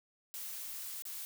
blue noise with dropouts, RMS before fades -43 dBFS, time 0.34-1.25 s, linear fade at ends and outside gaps 0 ms, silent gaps 1.022-1.053 s, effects none

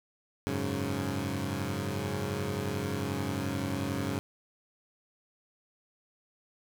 15% pulse chord, F# suspended second, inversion none, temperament equal, 92.5 / 103.83 / 138.59 Hz, F#2 / G#2 / C#3, 0 / 0 / 0 cents, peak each -29 dBFS, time 0.47-4.19 s, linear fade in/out 0 ms, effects none

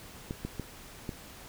clicks, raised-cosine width 3 ms, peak -21 dBFS, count 4, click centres 0.309 / 0.45 / 0.597 / 1.092 s, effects pink hiss -49 dBFS RMS until 1.48 s

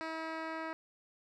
10% pulse tone with low-pass filter sweep, 321.7 Hz, E4, 42 cents flat, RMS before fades -40 dBFS, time 0.01-0.73 s, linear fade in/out 0 ms, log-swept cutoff 4000 to 2400 Hz, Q 0.81, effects none

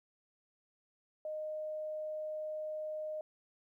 sine tone, 617 Hz, D#5, 15 cents flat, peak -37 dBFS, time 1.25-3.21 s, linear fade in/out 2 ms, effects 13-bit

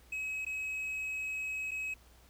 triangle tone with dropouts, 2555 Hz, D#7, 45 cents sharp, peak -33 dBFS, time 0.12-1.94 s, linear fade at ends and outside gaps 5 ms, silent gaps 0.45-0.464 / 1.71-1.715 s, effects added 60 Hz sine -59 dBFS peak until 2.29 s + pink hiss -63 dBFS RMS until 2.29 s

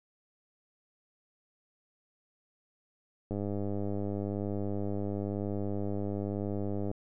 click train, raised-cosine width 2 ms, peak -22 dBFS, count 365, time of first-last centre 3.31-6.914 s, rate 101 Hz, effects none

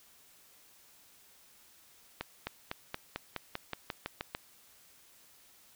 accelerating click train, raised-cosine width 0.3 ms, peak -19 dBFS, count 12, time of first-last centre 2.21-4.349 s, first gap 260 ms, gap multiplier 0.94, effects white hiss -61 dBFS RMS until 5.75 s

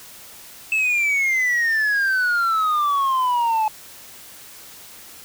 sine exponential sweep, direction down, 2637 to 856 Hz, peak -14 dBFS, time 0.72-3.68 s, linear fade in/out 2 ms, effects tanh soft clip ceiling -16 dBFS + white hiss -42 dBFS RMS until 5.24 s

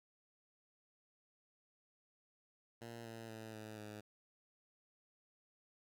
10% pulse tone with pitch steps, 116.54 / 113.81 / 111.15 / 108.55 / 106.01 Hz, A#2 / A#2 / A2 / A2 / G#2, 0 / -41 / +18 / -23 / +36 cents, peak -40 dBFS, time 2.81-4.01 s, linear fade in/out 10 ms, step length 240 ms, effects none

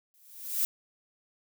violet noise with exponential growth, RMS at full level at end -25 dBFS, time 0.14-0.65 s, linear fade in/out 0 ms, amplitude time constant 110 ms, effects none

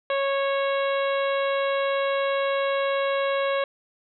harmonic tone, 551 Hz, C#5, 11 cents flat, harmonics 1 / 2 / 3 / 4 / 5 / 6 / 7, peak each -23 / -29 / -33 / -35 / -37 / -39 / -40 dBFS, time 0.1-3.64 s, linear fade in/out 2 ms, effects none

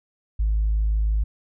sine tone, 53.1 Hz, G#1, 39 cents sharp, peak -17 dBFS, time 0.39-1.24 s, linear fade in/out 10 ms, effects tanh soft clip ceiling -15 dBFS

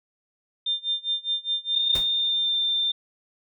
sine tone with tremolo, 3600 Hz, A7, 39 cents sharp, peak -21 dBFS, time 0.66-1.95 s, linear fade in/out 5 ms, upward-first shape sine, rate 4.9 Hz, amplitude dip 95%
sine tone with pitch glide, 3630 to 3586 Hz, A#7 to A7, -47 to +32 cents, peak -21 dBFS, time 1.74-2.92 s, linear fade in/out 10 ms, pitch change -21 cents, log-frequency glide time 2.04-2.58 s
pink noise with exponential decay, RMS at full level -28 dBFS, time 1.95-2.11 s, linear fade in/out 2 ms, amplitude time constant 34 ms
effects none

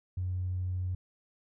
triangle tone with tanh clipping, 91.3 Hz, F#2, 23 cents flat, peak -30 dBFS, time 0.17-0.95 s, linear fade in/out 5 ms, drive 4 dB, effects none

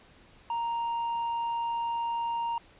triangle tone with tanh clipping, 932.3 Hz, A#5, in tune, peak -29 dBFS, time 0.5-2.58 s, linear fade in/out 2 ms, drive 8 dB, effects pink hiss -57 dBFS RMS until 2.79 s + resampled to 8000 Hz

